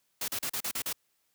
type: noise bursts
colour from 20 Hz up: white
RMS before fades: -33 dBFS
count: 7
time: 0.21-0.929 s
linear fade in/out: 5 ms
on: 71 ms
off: 37 ms
effects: white hiss -74 dBFS RMS until 1.34 s + high-pass 60 Hz 12 dB/octave